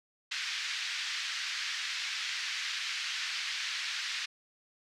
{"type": "band-pass noise", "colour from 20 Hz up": "pink", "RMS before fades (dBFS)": -36, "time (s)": [0.31, 4.26], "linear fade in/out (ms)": 10, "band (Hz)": [1700, 5500], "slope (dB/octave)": 24, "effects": []}